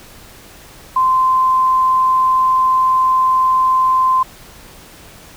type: tone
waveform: sine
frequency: 1037 Hz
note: C6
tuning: 16 cents flat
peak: -10 dBFS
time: 0.96-4.23 s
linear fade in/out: 5 ms
effects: pink hiss -40 dBFS RMS until 5.36 s

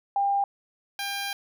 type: tone pair in turn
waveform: sine / 10% pulse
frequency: 799 / 799 Hz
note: G5 / G5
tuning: +33 / +33 cents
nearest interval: unison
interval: 0 cents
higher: neither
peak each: -21 dBFS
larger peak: neither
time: 0.16-0.44 / 0.99-1.33 s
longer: second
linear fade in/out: 2 ms
effects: none

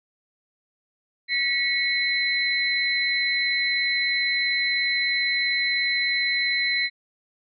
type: tone cluster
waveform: sine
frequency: 1939 / 2203 / 4054 Hz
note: B6 / C#7 / B7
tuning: -32 / -11 / +45 cents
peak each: -26 / -24 / -26 dBFS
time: 1.28-6.9 s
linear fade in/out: 50 ms
effects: none

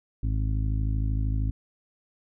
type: harmonic tone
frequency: 53 Hz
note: G#1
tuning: 36 cents sharp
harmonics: 1 / 2 / 3 / 4 / 5 / 6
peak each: -25 / -28 / -40 / -43 / -38 / -48 dBFS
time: 0.23-1.51 s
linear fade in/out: 5 ms
effects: none

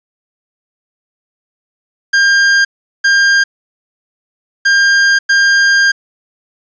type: tone bursts at uneven times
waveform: 45% pulse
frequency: 1602 Hz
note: G6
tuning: 37 cents sharp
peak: -7 dBFS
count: 4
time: 2.13-2.65 / 3.04-3.44 / 4.65-5.19 / 5.29-5.92 s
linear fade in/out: 10 ms
effects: resampled to 16000 Hz + 7-bit

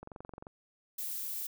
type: click train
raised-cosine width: 1 ms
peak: -31 dBFS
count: 11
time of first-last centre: 0.03-0.469 s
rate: 22.8 Hz
type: noise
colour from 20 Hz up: violet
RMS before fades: -38 dBFS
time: 0.98-1.47 s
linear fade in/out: 5 ms
effects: none

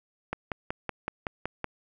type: click train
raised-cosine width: 0.5 ms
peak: -15 dBFS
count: 8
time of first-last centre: 0.33-1.643 s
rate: 5.33 Hz
effects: none

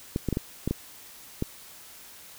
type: clicks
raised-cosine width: 3 ms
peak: -13 dBFS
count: 7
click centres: 0.161 / 0.287 / 0.327 / 0.371 / 0.676 / 0.71 / 1.424 s
effects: white hiss -48 dBFS RMS until 2.38 s

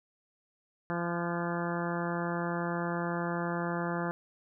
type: harmonic tone with a mistuned harmonic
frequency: 171.7 Hz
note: F3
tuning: 29 cents flat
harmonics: 1 / 2 / 3 / 4 / 5 / 6 / 7 / 8 / 9 / 10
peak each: -34 / -37 / -39 / -40 / -41 / -42 / -42 / -43 / -44 / -44 dBFS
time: 0.9-4.11 s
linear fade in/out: 0 ms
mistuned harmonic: 8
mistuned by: +38 cents
effects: none

